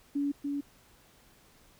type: tone with echo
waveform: sine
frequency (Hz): 284.4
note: C#4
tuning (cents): +45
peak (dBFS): -27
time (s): 0.15-0.32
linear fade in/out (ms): 10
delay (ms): 290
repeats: 1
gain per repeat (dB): -3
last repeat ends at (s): 0.61
effects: pink hiss -61 dBFS RMS until 1.79 s